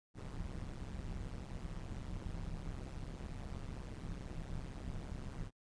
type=noise with amplitude modulation; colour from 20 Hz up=brown; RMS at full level=-40 dBFS; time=0.14-5.51 s; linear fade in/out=50 ms; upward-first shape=sine; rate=133 Hz; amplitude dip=95%; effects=noise-tail reverb RT60 0.1 s tail -26 dB re dry + resampled to 22050 Hz